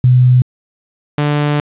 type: tone pair in turn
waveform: sine / sawtooth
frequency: 125.8 / 147.16 Hz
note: B2 / D3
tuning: +32 / +4 cents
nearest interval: minor third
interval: 272 cents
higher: second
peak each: -5 / -8 dBFS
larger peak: first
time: 0.04-0.42 / 1.18-1.6 s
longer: second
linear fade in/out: 2 ms
effects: resampled to 8000 Hz + 7-bit